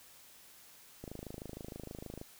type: click train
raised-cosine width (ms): 2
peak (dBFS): -30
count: 32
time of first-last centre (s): 1.04-2.214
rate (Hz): 26.4
effects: white hiss -58 dBFS RMS until 2.39 s